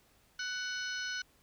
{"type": "harmonic tone with a mistuned harmonic", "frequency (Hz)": 745, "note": "F#5", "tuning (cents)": 12, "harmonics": [2, 3, 4, 5, 6, 7, 8], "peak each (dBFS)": [-37, -50, -44, -52, -44, -48, -46], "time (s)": [0.39, 1.22], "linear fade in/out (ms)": 5, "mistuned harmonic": 6, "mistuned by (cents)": -88, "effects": ["pink hiss -67 dBFS RMS until 1.42 s"]}